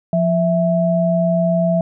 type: tone pair together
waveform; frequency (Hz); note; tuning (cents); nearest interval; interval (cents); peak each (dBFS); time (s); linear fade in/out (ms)
sine; 174.3 / 658.1; F3 / E5; -3 / -3; octave + major seventh; 2300; -16; 0.13-1.81; 2
effects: none